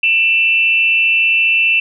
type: tone with amplitude modulation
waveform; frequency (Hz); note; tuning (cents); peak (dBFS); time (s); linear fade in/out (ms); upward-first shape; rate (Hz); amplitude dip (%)
sine; 2672; E7; +23; -7; 0.03-1.8; 5; sine; 265; 60
effects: none

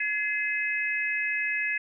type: tone cluster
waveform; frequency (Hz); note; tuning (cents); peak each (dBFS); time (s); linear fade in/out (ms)
sine; 1699 / 2069 / 2559; G#6 / C7 / D#7; +39 / -20 / +48; -30; 0-1.78; 5
effects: none

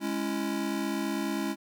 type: chord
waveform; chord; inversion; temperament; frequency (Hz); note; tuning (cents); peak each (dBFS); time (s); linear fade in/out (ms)
square; C# minor; second; just; 207.9 / 277.2 / 332.6; G#3 / C#4 / E4; +2 / 0 / +16; -34; 0-1.56; 50
effects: none

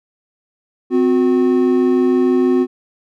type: tone pair together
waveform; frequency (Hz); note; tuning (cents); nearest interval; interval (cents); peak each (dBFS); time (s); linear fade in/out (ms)
triangle; 257.5 / 363.9; C4 / F#4; -28 / -29; tritone; 599; -12; 0.9-2.67; 50
effects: none

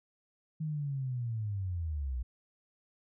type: linear sweep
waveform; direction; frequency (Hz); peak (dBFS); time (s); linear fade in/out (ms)
sine; down; 158.7 to 58.27; -32; 0.6-2.23; 10
effects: none

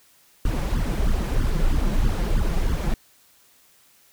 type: noise with flanger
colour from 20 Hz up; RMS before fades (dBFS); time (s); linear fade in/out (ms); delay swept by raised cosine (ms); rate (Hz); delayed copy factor
brown; -21; 0.45-2.94; 2; 0.61 to 5.91; 3.1; +1
effects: white hiss -57 dBFS RMS until 4.12 s

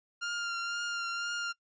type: tone with vibrato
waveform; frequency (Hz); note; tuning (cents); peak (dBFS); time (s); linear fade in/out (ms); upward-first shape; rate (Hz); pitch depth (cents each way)
sawtooth; 1396.9; F6; 0; -29; 0.21-1.53; 20; triangle; 2; 24
effects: noise-tail reverb RT60 0.1 s tail -23 dB re dry + resampled to 16000 Hz

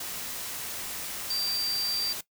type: tone in noise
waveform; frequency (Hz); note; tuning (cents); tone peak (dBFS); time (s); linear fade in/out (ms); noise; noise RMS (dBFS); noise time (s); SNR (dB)
sine; 4697; D8; -1; -27; 1.3-2.13; 5; white; -36; 0-2.21; +6
effects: noise-tail reverb RT60 0.1 s tail -17 dB re dry

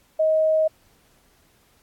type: tone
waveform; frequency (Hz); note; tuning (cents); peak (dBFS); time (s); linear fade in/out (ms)
sine; 630; D#5; +21; -16; 0.19-0.68; 10
effects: pink hiss -60 dBFS RMS until 1.82 s + AAC 64 kbps

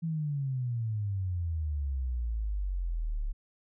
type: exponential sweep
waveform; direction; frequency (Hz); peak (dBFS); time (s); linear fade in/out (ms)
sine; down; 167.2 to 34.65; -29; 0.02-3.33; 20
effects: none

